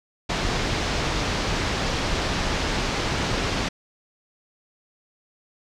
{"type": "low-pass noise", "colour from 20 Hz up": "pink", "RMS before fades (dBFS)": -25, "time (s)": [0.29, 3.69], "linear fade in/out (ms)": 10, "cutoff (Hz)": 5900, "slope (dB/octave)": 24, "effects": []}